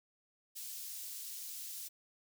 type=high-pass noise; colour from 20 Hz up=white; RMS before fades=-45 dBFS; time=0.55-1.89 s; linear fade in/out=20 ms; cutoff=4300 Hz; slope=12 dB/octave; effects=none